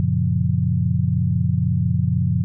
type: chord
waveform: sine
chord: Gb major seventh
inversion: none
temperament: equal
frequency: 92.5 / 116.54 / 138.59 / 174.61 Hz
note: Gb2 / Bb2 / Db3 / F3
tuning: 0 / 0 / 0 / 0 cents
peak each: -22 dBFS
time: 0-2.44 s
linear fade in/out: 0 ms
effects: none